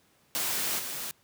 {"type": "noise with level steps", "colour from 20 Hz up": "white", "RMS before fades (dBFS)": [-30, -36], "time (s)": [0.35, 1.11], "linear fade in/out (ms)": 0, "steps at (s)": 0.78, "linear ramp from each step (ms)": 20, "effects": ["pink hiss -65 dBFS RMS until 1.23 s", "high-pass 100 Hz 12 dB/octave"]}